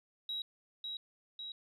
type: tone with echo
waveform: sine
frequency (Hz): 3852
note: B7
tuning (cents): -44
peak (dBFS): -35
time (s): 0.29-0.42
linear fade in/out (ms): 2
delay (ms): 550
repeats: 2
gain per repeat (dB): -3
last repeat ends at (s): 1.52
effects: tanh soft clip ceiling -31 dBFS